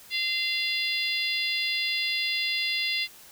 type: harmonic tone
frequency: 690 Hz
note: F5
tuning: 21 cents flat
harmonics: 3 / 4 / 5 / 6 / 7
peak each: -30 / -31 / -32 / -33 / -33 dBFS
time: 0.1-3.08 s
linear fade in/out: 50 ms
effects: white hiss -50 dBFS RMS until 3.31 s